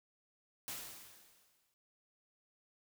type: noise with exponential decay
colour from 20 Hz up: white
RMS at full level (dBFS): -42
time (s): 0.68-1.74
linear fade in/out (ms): 0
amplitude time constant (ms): 230
effects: none